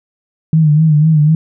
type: tone with vibrato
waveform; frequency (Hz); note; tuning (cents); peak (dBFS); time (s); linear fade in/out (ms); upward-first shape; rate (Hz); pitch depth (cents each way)
sine; 154.4; D#3; -13; -6; 0.53-1.35; 2; sine; 4; 70
effects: none